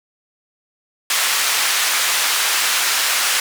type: band-pass noise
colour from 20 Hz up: pink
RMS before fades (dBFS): -18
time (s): 1.1-3.4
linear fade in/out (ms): 2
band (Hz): 1400 to 13000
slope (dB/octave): 12
effects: none